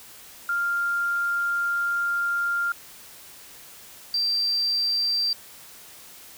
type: tone pair in turn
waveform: sine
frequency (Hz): 1396.9 / 4699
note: F6 / D8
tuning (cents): 0 / 0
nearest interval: octave + major sixth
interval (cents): 2100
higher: second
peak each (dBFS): -22 / -21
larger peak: second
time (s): 0.49-2.72 / 4.14-5.33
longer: first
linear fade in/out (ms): 2
effects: white hiss -46 dBFS RMS until 6.37 s